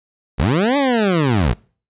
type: linear two-way sweep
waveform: 20% pulse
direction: up then down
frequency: 49 to 291.7 to 49 Hz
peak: -9 dBFS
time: 0.38-1.54 s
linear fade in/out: 20 ms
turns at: 0.77 s
effects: noise-tail reverb RT60 0.4 s tail -24 dB re dry + resampled to 8000 Hz